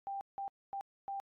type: tone bursts at uneven times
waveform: sine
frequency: 790 Hz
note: G5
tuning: 13 cents sharp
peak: -37 dBFS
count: 4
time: 0.07-0.21 / 0.38-0.48 / 0.73-0.81 / 1.08-1.2 s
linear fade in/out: 0 ms
effects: AAC 64 kbps